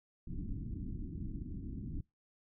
pink low-pass noise, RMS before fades -41 dBFS, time 0.27-2.01 s, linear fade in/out 5 ms, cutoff 310 Hz, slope 48 dB/octave, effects noise-tail reverb RT60 0.2 s tail -24 dB re dry

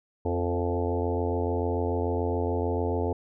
harmonic tone with a mistuned harmonic, 86.9 Hz, F2, 8 cents flat, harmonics 1 / 3 / 4 / 5 / 6 / 7 / 8 / 9 / 10, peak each -29 / -33 / -34 / -30 / -36 / -41 / -37 / -40 / -38 dBFS, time 0.25-3.13 s, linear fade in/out 5 ms, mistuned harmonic 5, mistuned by +20 cents, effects none

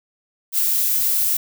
violet noise with ADSR envelope, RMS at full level -17 dBFS, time 0.52-1.37 s, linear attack 63 ms, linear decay 10 ms, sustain -2 dB, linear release 5 ms, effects none

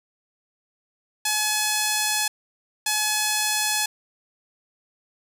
5% pulse tone bursts at uneven times, 851 Hz, G#5, 42 cents sharp, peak -9 dBFS, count 2, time 1.25-2.28 / 2.86-3.86 s, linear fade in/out 5 ms, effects none

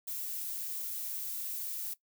violet noise, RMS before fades -38 dBFS, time 0.07-1.94 s, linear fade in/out 10 ms, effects noise-tail reverb RT60 0.1 s tail -17 dB re dry

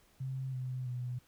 sine tone with pitch steps, 132.1 / 127.97 / 123.97 Hz, C3 / C3 / B2, +17 / -38 / +7 cents, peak -35 dBFS, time 0.2-1.19 s, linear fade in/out 10 ms, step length 330 ms, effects pink hiss -67 dBFS RMS until 1.27 s

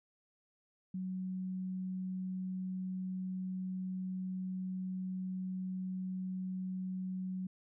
sine tone, 186 Hz, F#3, 9 cents sharp, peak -36 dBFS, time 0.94-7.47 s, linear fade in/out 5 ms, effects none

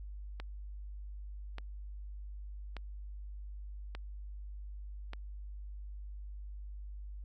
click train, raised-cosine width 0.3 ms, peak -27 dBFS, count 5, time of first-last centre 0.4-5.134 s, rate 0.845 Hz, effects added 50 Hz sine -42 dBFS peak until 7.24 s + AAC 64 kbps

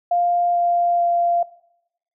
sine tone with pitch steps, 700 / 696 / 692 Hz, F5 / F5 / F5, +4 / -6 / -16 cents, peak -15 dBFS, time 0.11-1.43 s, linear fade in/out 5 ms, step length 440 ms, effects noise-tail reverb RT60 0.8 s tail -20 dB re dry

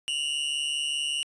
45% pulse tone pair together, 2798 / 2943 Hz, F7 / F#7, +3 / -10 cents, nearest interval minor second, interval 87 cents, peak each -30 / -29 dBFS, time 0.08-1.23 s, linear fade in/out 0 ms, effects resampled to 22050 Hz

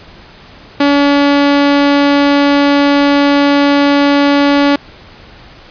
sawtooth tone, 284.7 Hz, C#4, 46 cents sharp, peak -3 dBFS, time 0.8-4.76 s, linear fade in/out 5 ms, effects pink hiss -37 dBFS RMS until 5.7 s + resampled to 11025 Hz

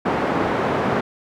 pink band-pass noise, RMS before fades -21 dBFS, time 0.05-1.01 s, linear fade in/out 10 ms, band 200 to 1300 Hz, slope 12 dB/octave, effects none

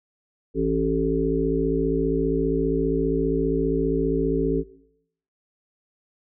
harmonic tone, 55 Hz, A1, in tune, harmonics 1 / 3 / 5 / 7 / 8, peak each -29 / -29 / -25 / -25 / -25 dBFS, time 0.54-4.64 s, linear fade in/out 50 ms, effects noise-tail reverb RT60 0.7 s tail -17 dB re dry

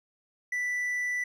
triangle tone, 1975.5 Hz, B6, in tune, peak -26 dBFS, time 0.52-1.24 s, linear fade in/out 5 ms, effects resampled to 32000 Hz

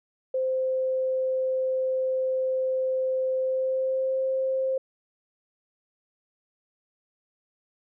sine tone with pitch glide, 520 to 527 Hz, C5 to C5, -11 to +12 cents, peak -23 dBFS, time 0.34-4.78 s, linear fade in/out 5 ms, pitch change +23 cents, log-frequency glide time 3.39-4.2 s, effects none

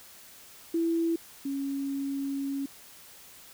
sine tone pair in turn, 332.1 / 276.2 Hz, E4 / C#4, +13 / -6 cents, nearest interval minor third, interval 319 cents, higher first, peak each -24 / -29 dBFS, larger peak first, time 0.74-1.16 / 1.45-2.66 s, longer second, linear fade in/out 5 ms, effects white hiss -51 dBFS RMS until 3.53 s

